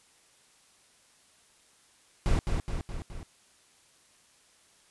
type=noise with echo; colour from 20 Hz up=brown; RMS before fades=-24 dBFS; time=2.26-2.39 s; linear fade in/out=0 ms; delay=210 ms; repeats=4; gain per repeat=-4 dB; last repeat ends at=3.23 s; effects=white hiss -62 dBFS RMS until 4.9 s + resampled to 24000 Hz